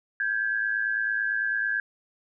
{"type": "tone pair together", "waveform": "sine", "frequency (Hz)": [1577, 1686], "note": ["G6", "G#6"], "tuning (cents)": [10, 26], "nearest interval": "minor second", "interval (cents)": 116, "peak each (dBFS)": [-26, -28], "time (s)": [0.2, 1.8], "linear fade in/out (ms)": 2, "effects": []}